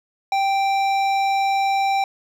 triangle tone with hard clipping, 784 Hz, G5, in tune, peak -19 dBFS, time 0.32-2.04 s, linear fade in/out 2 ms, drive 16 dB, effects none

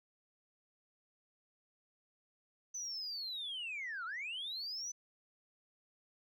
sine linear two-way sweep, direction down then up, 6090 to 1290 to 6090 Hz, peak -38 dBFS, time 2.74-4.92 s, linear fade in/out 10 ms, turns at 4.05 s, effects tanh soft clip ceiling -36 dBFS

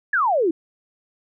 sine exponential sweep, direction down, 1760 to 306.2 Hz, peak -16 dBFS, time 0.13-0.51 s, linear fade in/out 5 ms, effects none

